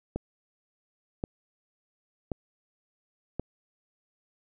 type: click train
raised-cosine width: 2 ms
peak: -17 dBFS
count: 4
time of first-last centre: 0.16-3.396 s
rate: 0.927 Hz
effects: none